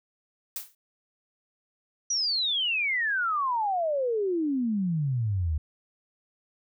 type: noise with exponential decay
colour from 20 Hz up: blue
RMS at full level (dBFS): -30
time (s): 0.56-0.75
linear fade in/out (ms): 2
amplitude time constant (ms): 41
type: exponential sweep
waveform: sine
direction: down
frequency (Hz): 5920 to 73.2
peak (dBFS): -24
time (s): 2.1-5.58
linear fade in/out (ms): 5
effects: none